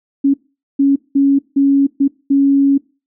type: tone bursts at uneven times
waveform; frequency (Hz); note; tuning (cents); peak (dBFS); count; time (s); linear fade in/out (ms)
sine; 277.2; C#4; 0; -8; 6; 0.24-0.34 / 0.79-0.96 / 1.15-1.39 / 1.56-1.87 / 2-2.08 / 2.3-2.78; 10
effects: noise-tail reverb RT60 0.3 s tail -21 dB re dry